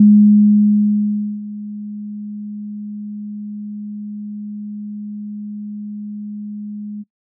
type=tone with ADSR envelope; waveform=sine; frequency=208.4 Hz; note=G#3; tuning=6 cents sharp; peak=-4 dBFS; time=0-7.04 s; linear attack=5 ms; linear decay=1400 ms; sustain=-21 dB; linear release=29 ms; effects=noise-tail reverb RT60 0.1 s tail -22 dB re dry